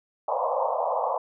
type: band-pass noise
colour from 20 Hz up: pink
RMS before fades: -26 dBFS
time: 0.28-1.18 s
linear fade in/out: 5 ms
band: 500 to 1100 Hz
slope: 96 dB/octave
effects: none